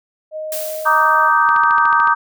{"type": "tone with pitch glide", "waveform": "sine", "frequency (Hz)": [622.3, 626.3], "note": ["D#5", "D#5"], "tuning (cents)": [0, 11], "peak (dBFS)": -23, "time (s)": [0.31, 1.31], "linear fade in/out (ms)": 50, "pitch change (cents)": 11, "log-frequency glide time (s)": [0.55, 1.01]}
{"type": "noise with exponential decay", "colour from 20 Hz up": "blue", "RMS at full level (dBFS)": -24, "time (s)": [0.52, 1.72], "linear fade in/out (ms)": 1, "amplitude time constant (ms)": 260}
{"type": "chord", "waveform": "sine", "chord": "Eb major seventh", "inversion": "second", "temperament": "just", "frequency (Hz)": [933.4, 1166.7, 1244.5, 1555.6], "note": ["Bb5", "D6", "Eb6", "G6"], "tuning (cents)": [2, -12, 0, -14], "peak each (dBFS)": -16, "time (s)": [0.85, 2.15], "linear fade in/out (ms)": 20}
{"type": "click train", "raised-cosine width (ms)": 0.3, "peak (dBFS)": -15, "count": 9, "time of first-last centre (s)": [1.49, 2.074], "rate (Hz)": 13.7}
{"effects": []}